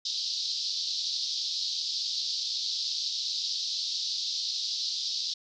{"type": "band-pass noise", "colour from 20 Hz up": "pink", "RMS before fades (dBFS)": -32, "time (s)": [0.05, 5.34], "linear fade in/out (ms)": 5, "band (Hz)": [3800, 5300], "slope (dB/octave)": 48, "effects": []}